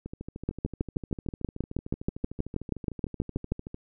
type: two click trains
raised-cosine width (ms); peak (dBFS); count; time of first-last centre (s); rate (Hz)
3; -14 / -24; 20 / 50; 0.49-3.52 / 0.06-3.744; 6.27 / 13.3
effects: none